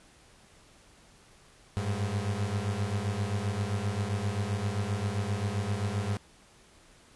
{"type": "beating tone pair", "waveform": "35% pulse", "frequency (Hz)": [97.9, 105.5], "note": ["G2", "G#2"], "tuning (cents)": [-2, 28], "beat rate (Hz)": 7.6, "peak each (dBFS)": -30, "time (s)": [1.77, 6.17], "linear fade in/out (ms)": 0, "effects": ["pink hiss -58 dBFS RMS until 7.15 s", "resampled to 24000 Hz"]}